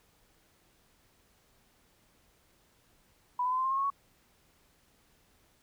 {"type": "tone with pitch steps", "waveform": "sine", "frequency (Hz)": [987.8, 1005.1, 1022.6, 1040.5, 1058.7, 1077.2, 1096, 1115.2], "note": ["B5", "B5", "C6", "C6", "C6", "C#6", "C#6", "C#6"], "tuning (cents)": [0, 30, -40, -10, 20, -50, -20, 10], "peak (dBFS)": -27, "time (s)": [3.39, 3.902], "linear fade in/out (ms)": 5, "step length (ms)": 64, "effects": ["pink hiss -67 dBFS RMS until 5.62 s"]}